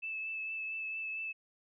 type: tone with vibrato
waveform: sine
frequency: 2622 Hz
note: E7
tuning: 10 cents flat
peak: -36 dBFS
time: 0.02-1.33 s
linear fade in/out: 20 ms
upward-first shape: triangle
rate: 4.4 Hz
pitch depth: 19 cents each way
effects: none